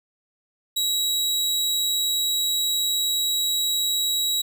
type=tone; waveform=sawtooth; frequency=3867 Hz; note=B7; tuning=37 cents flat; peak=-18 dBFS; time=0.76-4.42 s; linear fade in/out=10 ms; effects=none